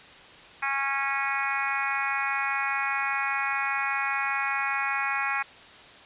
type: harmonic tone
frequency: 275 Hz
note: C#4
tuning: 14 cents flat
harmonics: 3 / 4 / 5 / 6 / 7 / 8 / 9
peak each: -33 / -33 / -33 / -33 / -33 / -33 / -33 dBFS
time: 0.62-5.43 s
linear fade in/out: 10 ms
effects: white hiss -48 dBFS RMS until 6.05 s + resampled to 8000 Hz